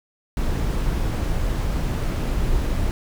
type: noise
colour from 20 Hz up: brown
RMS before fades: -22 dBFS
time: 0.37-2.91 s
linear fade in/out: 0 ms
effects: none